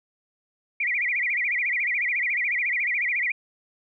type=tone with vibrato; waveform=sine; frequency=2160 Hz; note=C#7; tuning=45 cents flat; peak=-22 dBFS; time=0.8-3.32 s; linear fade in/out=5 ms; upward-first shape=sine; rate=14 Hz; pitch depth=210 cents each way; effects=none